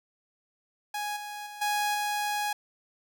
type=tone with level steps; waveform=sawtooth; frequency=830.6 Hz; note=G#5; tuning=in tune; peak=-27 / -33 / -37 / -22 / -24 dBFS; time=0.94-2.53 s; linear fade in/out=5 ms; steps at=1.16 / 1.46 / 1.61 / 1.94 s; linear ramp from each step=10 ms; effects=none